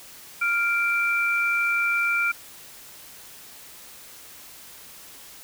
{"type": "tone pair together", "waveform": "sine", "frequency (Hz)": [1396.9, 2349], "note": ["F6", "D7"], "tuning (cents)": [0, 0], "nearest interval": "major sixth", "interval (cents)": 900, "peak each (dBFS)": -23, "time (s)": [0.41, 2.32], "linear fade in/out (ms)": 10, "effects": ["white hiss -45 dBFS RMS until 5.43 s"]}